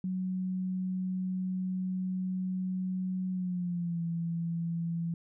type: tone with pitch glide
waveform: sine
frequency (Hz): 185.4 to 168.06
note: F#3 to E3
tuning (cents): +4 to +34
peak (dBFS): -30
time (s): 0.04-5.14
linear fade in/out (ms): 2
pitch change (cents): -170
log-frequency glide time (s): 3.31-4.02
effects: none